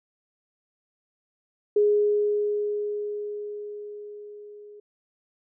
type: tone with level ramp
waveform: sine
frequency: 415.6 Hz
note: G#4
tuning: 1 cent sharp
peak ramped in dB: -16 to -43 dBFS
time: 1.76-4.8 s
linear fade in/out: 5 ms
effects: none